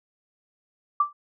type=tone with exponential decay; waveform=sine; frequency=1171 Hz; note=D6; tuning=5 cents flat; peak=-14 dBFS; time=1-1.13 s; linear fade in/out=5 ms; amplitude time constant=28 ms; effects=none

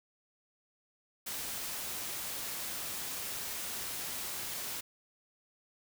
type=noise; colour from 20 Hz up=white; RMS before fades=-39 dBFS; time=1.26-4.81 s; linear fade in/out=10 ms; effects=none

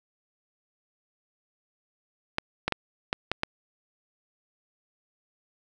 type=clicks; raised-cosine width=0.3 ms; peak=-9 dBFS; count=6; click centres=2.384 / 2.68 / 2.723 / 3.129 / 3.316 / 3.434 s; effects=none

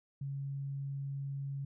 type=tone; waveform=sine; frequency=138.59 Hz; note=C#3; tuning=in tune; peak=-36 dBFS; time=0.21-1.65 s; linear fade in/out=5 ms; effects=none

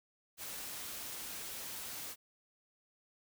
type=noise; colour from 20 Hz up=white; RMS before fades=-44 dBFS; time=0.37-2.16 s; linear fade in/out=50 ms; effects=none

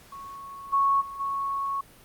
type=tone with level steps; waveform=sine; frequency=1105 Hz; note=C#6; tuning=6 cents flat; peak=-38 / -19 / -35 / -26 dBFS; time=0.12-1.81 s; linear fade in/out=5 ms; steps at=0.72 / 1 / 1.19 s; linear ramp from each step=20 ms; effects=pink hiss -53 dBFS RMS until 2.04 s + Opus 48 kbps

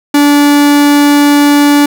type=tone; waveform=45% pulse; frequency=289.5 Hz; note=D4; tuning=25 cents flat; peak=-4 dBFS; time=0.14-1.86 s; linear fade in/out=5 ms; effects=none

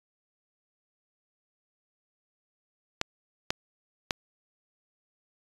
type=clicks; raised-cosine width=0.2 ms; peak=-8 dBFS; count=3; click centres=3.014 / 3.505 / 4.108 s; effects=resampled to 24000 Hz

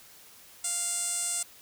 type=tone with band-pass filter; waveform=sawtooth; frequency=698.5 Hz; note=F5; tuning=in tune; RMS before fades=-31 dBFS; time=0.64-1.43 s; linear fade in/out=5 ms; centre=8300 Hz; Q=5.7; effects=white hiss -53 dBFS RMS until 1.61 s

